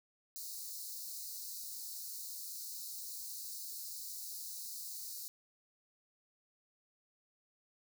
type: high-pass noise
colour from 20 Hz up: white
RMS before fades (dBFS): -45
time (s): 0.36-5.28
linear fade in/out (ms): 0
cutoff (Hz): 4000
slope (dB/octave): 96
effects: none